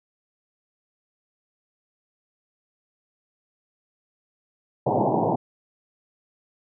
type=band-pass noise; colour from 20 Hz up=white; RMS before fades=-22 dBFS; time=4.86-5.36 s; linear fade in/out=10 ms; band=110 to 940 Hz; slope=96 dB/octave; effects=none